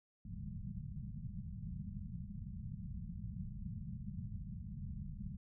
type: low-pass noise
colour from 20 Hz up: white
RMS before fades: -45 dBFS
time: 0.25-5.37 s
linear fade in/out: 5 ms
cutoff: 210 Hz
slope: 96 dB/octave
effects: none